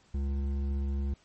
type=tone with hard clipping; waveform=sine; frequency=69.3 Hz; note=C#2; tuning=in tune; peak=-30 dBFS; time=0.14-1.14 s; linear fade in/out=5 ms; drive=9 dB; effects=pink hiss -64 dBFS RMS until 1.24 s + MP3 32 kbps

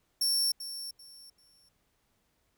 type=tone with echo; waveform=sawtooth; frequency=5450 Hz; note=F8; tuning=43 cents flat; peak=-23 dBFS; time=0.21-0.52 s; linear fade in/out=5 ms; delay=390 ms; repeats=3; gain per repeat=-12 dB; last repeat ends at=1.69 s; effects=pink hiss -74 dBFS RMS until 2.57 s

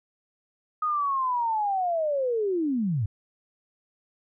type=linear sweep; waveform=sine; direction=down; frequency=1254 to 93 Hz; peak=-23 dBFS; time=0.82-3.06 s; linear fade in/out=5 ms; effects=none

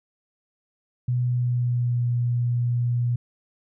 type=tone with pitch glide; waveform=sine; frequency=123.6 to 120.85 Hz; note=B2 to B2; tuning=+2 to -37 cents; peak=-20 dBFS; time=1.08-3.16 s; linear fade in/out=5 ms; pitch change=-39 cents; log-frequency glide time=1.21-2.07 s; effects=none

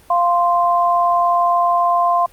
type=tone pair together; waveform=sine; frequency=696.8 / 1044 Hz; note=F5 / C6; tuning=-4 / -4 cents; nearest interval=perfect fifth; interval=700 cents; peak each=-15 dBFS; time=0.1-2.26 s; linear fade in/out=5 ms; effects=pink hiss -48 dBFS RMS until 2.32 s + Opus 32 kbps

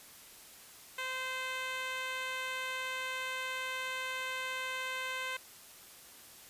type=tone with band-pass filter; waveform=10% pulse; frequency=517 Hz; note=C5; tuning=21 cents flat; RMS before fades=-38 dBFS; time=0.98-5.37 s; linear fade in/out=5 ms; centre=2100 Hz; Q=0.56; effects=white hiss -54 dBFS RMS until 6.49 s + resampled to 32000 Hz

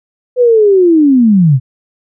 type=linear sweep; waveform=sine; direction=down; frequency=506 to 120 Hz; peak=-4 dBFS; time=0.36-1.6 s; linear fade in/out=50 ms; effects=none

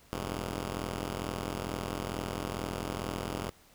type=tone pair together; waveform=5% pulse; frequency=42.24 / 100 Hz; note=E1 / G2; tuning=+43 / +35 cents; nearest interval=octave + minor third; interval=1492 cents; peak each=-25 / -26 dBFS; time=0.13-3.5 s; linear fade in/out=0 ms; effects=pink hiss -60 dBFS RMS until 3.74 s

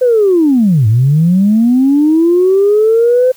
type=linear two-way sweep; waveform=sine; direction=down then up; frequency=516 to 103.83 to 516 Hz; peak=-5 dBFS; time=0.01-3.32 s; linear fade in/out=10 ms; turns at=0.87 s; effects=tanh soft clip ceiling -1 dBFS + white hiss -43 dBFS RMS until 3.36 s

